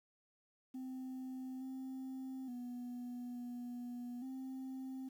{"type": "tone with pitch steps", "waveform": "sine", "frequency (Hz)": [258.7, 262.5, 244.8, 243.4, 262.4], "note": ["C4", "C4", "B3", "B3", "C4"], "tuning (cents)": [-19, 6, -15, -25, 5], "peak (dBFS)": -40, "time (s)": [0.74, 5.09], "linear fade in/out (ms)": 10, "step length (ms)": 870, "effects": ["tanh soft clip ceiling -41 dBFS", "11-bit"]}